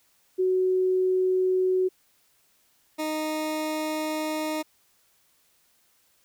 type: tone pair in turn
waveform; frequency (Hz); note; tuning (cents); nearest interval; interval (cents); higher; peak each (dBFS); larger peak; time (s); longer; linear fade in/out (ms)
sine / 20% pulse; 371.4 / 309.8; F#4 / D#4; +7 / -7; minor third; 314; first; -20 / -22; first; 0.38-1.89 / 2.98-4.63; second; 20
effects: white hiss -65 dBFS RMS until 6.24 s

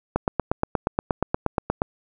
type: click train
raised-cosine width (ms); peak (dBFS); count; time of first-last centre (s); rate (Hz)
1; -6; 15; 0.16-1.819; 8.44
effects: none

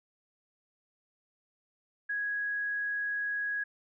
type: tone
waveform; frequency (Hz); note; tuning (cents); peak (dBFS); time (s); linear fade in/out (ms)
sine; 1661.2; G#6; 0; -30; 2.09-3.64; 10
effects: none

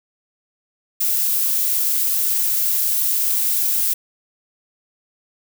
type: noise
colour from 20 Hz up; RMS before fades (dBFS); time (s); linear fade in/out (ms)
violet; -19; 1-3.94; 10
effects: none

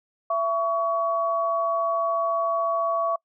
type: tone pair together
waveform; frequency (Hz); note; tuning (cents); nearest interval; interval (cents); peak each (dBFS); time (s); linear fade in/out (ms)
sine; 668.9 / 1125; E5 / C#6; +25 / +25; major sixth; 900; -24; 0.3-3.16; 5
effects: noise-tail reverb RT60 0.1 s tail -26 dB re dry

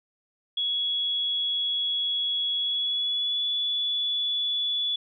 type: tone with pitch glide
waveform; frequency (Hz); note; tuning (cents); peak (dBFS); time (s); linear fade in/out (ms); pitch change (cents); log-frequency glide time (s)
sine; 3354 to 3432; G#7 to A7; +16 to -44; -24; 0.57-4.96; 5; +40; 2.57-3.45
effects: none

